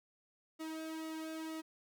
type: tone with flanger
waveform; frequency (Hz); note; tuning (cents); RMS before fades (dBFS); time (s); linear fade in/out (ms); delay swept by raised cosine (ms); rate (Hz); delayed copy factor
sawtooth; 318.5; D#4; +41; -43; 0.59-1.62; 20; 1.2 to 2.18; 2.1; -0.75
effects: none